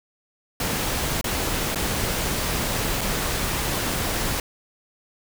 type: noise with dropouts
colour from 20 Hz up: pink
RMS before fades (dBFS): -25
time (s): 0.6-4.4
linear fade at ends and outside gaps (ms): 2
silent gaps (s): 1.212-1.242 / 1.747-1.757 / 3.01-3.013
effects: none